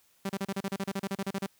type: tone bursts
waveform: sawtooth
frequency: 195.4 Hz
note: G3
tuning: 5 cents flat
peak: -26 dBFS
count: 16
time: 0.25-1.464 s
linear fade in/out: 5 ms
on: 44 ms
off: 34 ms
effects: white hiss -66 dBFS RMS until 1.59 s